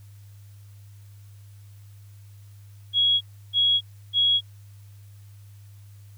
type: tone bursts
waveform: sine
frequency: 3322 Hz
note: G#7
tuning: in tune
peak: -17 dBFS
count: 3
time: 2.93-4.41 s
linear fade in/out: 50 ms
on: 280 ms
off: 320 ms
effects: added 101 Hz sine -44 dBFS peak until 6.17 s + white hiss -61 dBFS RMS until 6.17 s